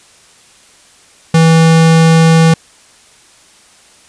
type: tone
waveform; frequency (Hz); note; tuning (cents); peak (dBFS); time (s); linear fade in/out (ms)
square; 163; E3; -19; -5; 1.34-2.54; 5
effects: white hiss -44 dBFS RMS until 4.08 s + resampled to 22050 Hz

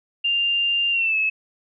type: tone with pitch glide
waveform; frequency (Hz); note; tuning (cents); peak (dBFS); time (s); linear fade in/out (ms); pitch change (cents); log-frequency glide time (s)
sine; 2794 to 2592; F7 to E7; 0 to -30; -18; 0.24-1.3; 10; -130; 0.91-1.17
effects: none

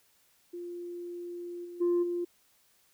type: tone with level steps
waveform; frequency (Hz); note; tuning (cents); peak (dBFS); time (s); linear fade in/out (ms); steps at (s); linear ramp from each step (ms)
sine; 349.2; F4; 0; -37 / -41 / -22 / -29; 0.53-2.25; 10; 1.64 / 1.8 / 2.02; 20
effects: tanh soft clip ceiling -22 dBFS + white hiss -67 dBFS RMS until 2.93 s

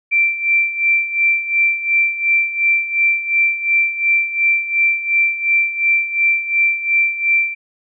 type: tone with tremolo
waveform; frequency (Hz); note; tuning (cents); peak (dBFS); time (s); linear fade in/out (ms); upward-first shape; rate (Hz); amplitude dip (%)
sine; 2349; D7; 0; -10; 0.11-7.55; 20; sine; 2.8; 75
effects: none

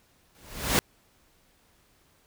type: noise with exponential growth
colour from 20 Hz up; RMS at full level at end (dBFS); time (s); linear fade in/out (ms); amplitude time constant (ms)
pink; -19; 0.35-0.79; 0; 94
effects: pink hiss -64 dBFS RMS until 2.26 s

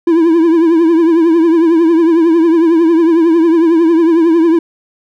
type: tone with vibrato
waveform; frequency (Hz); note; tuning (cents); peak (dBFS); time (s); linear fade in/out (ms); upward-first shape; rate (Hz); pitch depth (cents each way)
triangle; 330.9; E4; +7; -4; 0.07-4.59; 5; triangle; 11; 94
effects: none

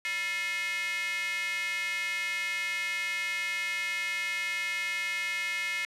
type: tone with high-pass filter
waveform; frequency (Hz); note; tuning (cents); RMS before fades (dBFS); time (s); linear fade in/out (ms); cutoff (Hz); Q
square; 194.9; G3; -10; -32; 0.05-5.85; 0; 2100; 5.4
effects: low-pass 11000 Hz 12 dB/octave

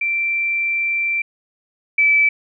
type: tone pair in turn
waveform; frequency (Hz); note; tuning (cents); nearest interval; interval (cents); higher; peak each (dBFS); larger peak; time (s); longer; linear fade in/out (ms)
sine; 2349 / 2311; D7 / D7; 0 / -28; unison; 28; first; -17 / -11; second; 0.01-1.22 / 1.98-2.29; first; 5
effects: none

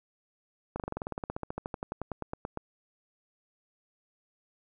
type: slowing click train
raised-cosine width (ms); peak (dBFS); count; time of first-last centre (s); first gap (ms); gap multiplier
1; -20; 26; 0.76-2.574; 38; 1.05
effects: none

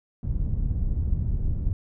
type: low-pass noise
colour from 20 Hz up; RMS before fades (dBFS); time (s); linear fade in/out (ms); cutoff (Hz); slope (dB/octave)
pink; -25; 0.23-1.73; 2; 100; 12
effects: none

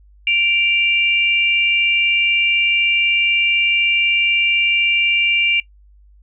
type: tone pair together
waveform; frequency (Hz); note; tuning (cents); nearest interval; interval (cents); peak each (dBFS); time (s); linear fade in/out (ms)
sine; 2349 / 2793; D7 / F7; 0 / -1; minor third; 299; -16; 0.27-5.6; 2
effects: noise-tail reverb RT60 0.1 s tail -21 dB re dry + added 50 Hz sine -45 dBFS peak until 6.22 s

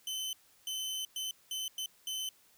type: tone bursts at uneven times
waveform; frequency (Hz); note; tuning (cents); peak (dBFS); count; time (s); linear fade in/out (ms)
sawtooth; 3051; G7; -48; -32; 6; 0.07-0.33 / 0.67-1.05 / 1.16-1.31 / 1.51-1.68 / 1.78-1.86 / 2.07-2.29; 2
effects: white hiss -65 dBFS RMS until 2.57 s

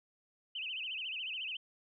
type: tone with vibrato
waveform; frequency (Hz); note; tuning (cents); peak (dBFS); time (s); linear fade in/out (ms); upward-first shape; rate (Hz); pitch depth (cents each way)
sine; 2794; F7; 0; -37; 0.55-1.57; 5; sine; 14; 190
effects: none

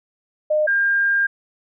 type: tone pair in turn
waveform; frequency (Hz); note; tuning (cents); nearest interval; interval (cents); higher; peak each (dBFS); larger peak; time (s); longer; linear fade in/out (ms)
sine; 610 / 1604.7; D#5 / G6; -34 / +40; octave + perfect fourth; 1674; second; -15 / -15; neither; 0.5-0.67 / 0.67-1.27; second; 10
effects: none

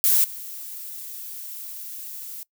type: noise with level steps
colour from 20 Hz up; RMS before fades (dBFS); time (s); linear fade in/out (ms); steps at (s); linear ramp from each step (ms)
violet; -18 / -36; 0.04-2.43; 0; 0.24; 2
effects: noise-tail reverb RT60 0.1 s tail -22 dB re dry

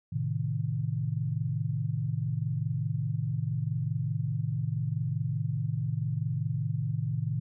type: chord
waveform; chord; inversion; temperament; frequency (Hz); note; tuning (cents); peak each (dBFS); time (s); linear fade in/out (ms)
sine; A diminished; none; equal; 110 / 130.81 / 155.56; A2 / C3 / Eb3; 0 / 0 / 0; -32; 0.12-7.4; 10
effects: none

